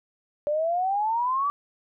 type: exponential sweep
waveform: sine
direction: up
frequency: 580 to 1169 Hz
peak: -22 dBFS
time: 0.47-1.5 s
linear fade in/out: 0 ms
effects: none